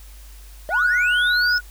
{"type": "linear sweep", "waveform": "triangle", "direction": "up", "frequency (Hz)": [585, 5274], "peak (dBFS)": -22, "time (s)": [0.69, 1.58], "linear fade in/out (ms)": 0}
{"type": "tone", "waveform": "sine", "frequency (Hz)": 1460, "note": "F#6", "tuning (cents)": -24, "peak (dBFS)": -16, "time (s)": [0.7, 1.61], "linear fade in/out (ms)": 50}
{"effects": ["added 50 Hz sine -39 dBFS peak until 1.7 s", "white hiss -49 dBFS RMS until 1.7 s"]}